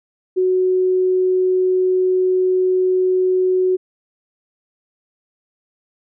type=tone; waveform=sine; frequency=370 Hz; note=F#4; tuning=in tune; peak=-13 dBFS; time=0.36-3.77 s; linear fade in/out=20 ms; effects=none